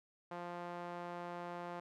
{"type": "tone with band-pass filter", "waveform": "sawtooth", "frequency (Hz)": 174.61, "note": "F3", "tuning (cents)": 0, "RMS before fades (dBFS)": -45, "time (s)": [0.31, 1.8], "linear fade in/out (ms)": 5, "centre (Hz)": 840, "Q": 1.2, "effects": []}